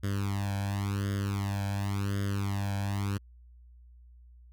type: tone with flanger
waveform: sawtooth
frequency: 99.6 Hz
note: G2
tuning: 28 cents sharp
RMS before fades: -31 dBFS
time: 0.03-3.18 s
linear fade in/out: 10 ms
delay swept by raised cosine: 0.6 to 1.25 ms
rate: 0.92 Hz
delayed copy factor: +1
effects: added 60 Hz sine -51 dBFS peak until 4.52 s